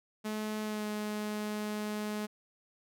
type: tone with pitch glide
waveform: sawtooth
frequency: 214.4 to 211 Hz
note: A3 to G#3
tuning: -45 to +28 cents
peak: -30 dBFS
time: 0.24-2.27 s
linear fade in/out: 20 ms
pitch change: -27 cents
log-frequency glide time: 0.63-0.86 s
effects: none